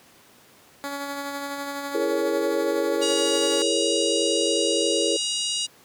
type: tone with tremolo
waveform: 10% pulse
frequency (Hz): 281.8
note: C#4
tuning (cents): +29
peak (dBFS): -20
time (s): 0.84-3.62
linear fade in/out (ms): 0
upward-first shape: sine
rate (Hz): 12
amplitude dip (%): 30
type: chord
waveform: sine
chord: A# half-diminished seventh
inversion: second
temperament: equal with one note detuned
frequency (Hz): 331.9 / 415.3 / 466.2 / 554.4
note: E4 / G#4 / A#4 / C#5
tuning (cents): +12 / 0 / 0 / 0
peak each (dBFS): -27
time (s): 1.94-5.17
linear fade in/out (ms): 10
type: harmonic tone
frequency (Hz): 955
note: A#5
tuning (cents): +42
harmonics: 3 / 4 / 5 / 6 / 7 / 8 / 9 / 10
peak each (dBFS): -28 / -30 / -32 / -34 / -35 / -36 / -37 / -38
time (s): 3.01-5.67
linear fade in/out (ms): 20
effects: pink hiss -53 dBFS RMS until 5.84 s + high-pass 150 Hz 12 dB/octave